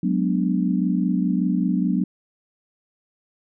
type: chord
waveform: sine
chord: G# half-diminished seventh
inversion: third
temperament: equal with one note detuned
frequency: 185 / 210.1 / 246.9 / 293.7 Hz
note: F#3 / G#3 / B3 / D4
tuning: 0 / +20 / 0 / 0 cents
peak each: -21 / -27 / -24 / -26 dBFS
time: 0.03-2.04 s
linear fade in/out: 5 ms
effects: none